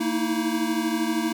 square tone cluster, 228.9 / 313.9 / 326.6 Hz, A#3 / D#4 / E4, -31 / +15 / -16 cents, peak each -28 dBFS, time 0-1.33 s, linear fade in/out 10 ms, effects none

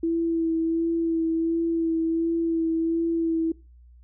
sine tone with vibrato, 329.6 Hz, E4, in tune, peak -21 dBFS, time 0.03-3.52 s, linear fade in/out 5 ms, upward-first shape sine, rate 1.4 Hz, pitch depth 20 cents each way, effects noise-tail reverb RT60 0.3 s tail -22 dB re dry + added 60 Hz sine -48 dBFS peak until 4.03 s

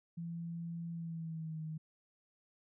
sine tone with pitch glide, 168.4 to 157.12 Hz, E3 to D#3, +37 to +17 cents, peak -39 dBFS, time 0.17-1.78 s, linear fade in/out 10 ms, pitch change -120 cents, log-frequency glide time 0.91-1.62 s, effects none

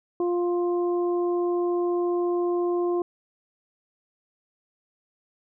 harmonic tone, 350.8 Hz, F4, 8 cents sharp, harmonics 1 / 2 / 3, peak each -22 / -34 / -36 dBFS, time 0.2-3.02 s, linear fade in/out 2 ms, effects none

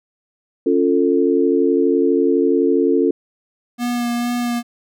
sine chord, Db augmented, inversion none, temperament equal with one note detuned, 277.2 / 349.2 / 444.6 Hz, Db4 / F4 / A4, 0 / 0 / +18 cents, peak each -17 dBFS, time 0.66-3.11 s, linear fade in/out 5 ms
square tone with vibrato, 240.4 Hz, B3, 46 cents flat, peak -19 dBFS, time 3.78-4.63 s, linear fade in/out 50 ms, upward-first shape sine, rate 2.2 Hz, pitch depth 16 cents each way
effects none

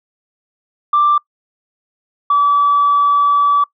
sine tone pair in turn, 1178 / 1150.4 Hz, D6 / D6, +5 / -36 cents, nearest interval unison, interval 41 cents, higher first, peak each -8 dBFS, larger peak neither, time 0.93-1.18 / 2.3-3.64 s, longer second, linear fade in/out 5 ms, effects noise-tail reverb RT60 0.1 s tail -24 dB re dry + tanh soft clip ceiling -5 dBFS

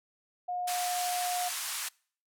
sine tone, 718 Hz, F5, 48 cents sharp, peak -31 dBFS, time 0.48-1.49 s, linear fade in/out 10 ms
white band-pass noise, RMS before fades -36 dBFS, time 0.67-1.89 s, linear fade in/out 10 ms, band 860 to 12000 Hz, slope 24 dB/octave
effects noise-tail reverb RT60 0.5 s tail -26 dB re dry

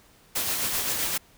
white noise with tremolo, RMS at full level -26 dBFS, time 0.35-1.18 s, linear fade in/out 10 ms, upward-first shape sine, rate 7.7 Hz, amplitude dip 35%, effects pink hiss -57 dBFS RMS until 1.37 s

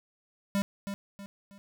square tone with echo, 199.3 Hz, G3, 29 cents sharp, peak -26 dBFS, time 0.55-0.62 s, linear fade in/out 0 ms, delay 320 ms, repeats 3, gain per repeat -8 dB, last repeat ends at 1.58 s, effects none

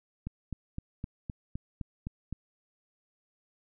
click train, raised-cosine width 5 ms, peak -23 dBFS, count 9, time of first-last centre 0.27-2.327 s, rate 3.89 Hz, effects none

